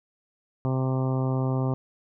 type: harmonic tone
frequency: 130.81 Hz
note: C3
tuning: in tune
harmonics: 1 / 2 / 3 / 4 / 5 / 6 / 7 / 8 / 9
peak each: -24 / -30 / -34 / -36 / -38 / -40 / -41 / -42 / -43 dBFS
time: 0.65-1.74 s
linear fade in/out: 0 ms
effects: none